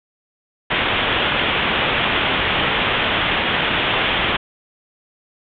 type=low-pass noise; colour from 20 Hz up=white; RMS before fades=-19 dBFS; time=0.7-4.37 s; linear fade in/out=10 ms; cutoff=3500 Hz; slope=96 dB/octave; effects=none